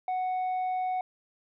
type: tone with tanh clipping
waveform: sine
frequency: 740 Hz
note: F#5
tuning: in tune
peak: -28 dBFS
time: 0.08-1.01 s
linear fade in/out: 2 ms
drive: 3 dB
effects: none